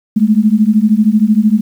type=beating tone pair; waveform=sine; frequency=207.7 / 220.7 Hz; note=G#3 / A3; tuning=0 / +5 cents; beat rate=13 Hz; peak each=-10 dBFS; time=0.16-1.61 s; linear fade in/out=10 ms; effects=7-bit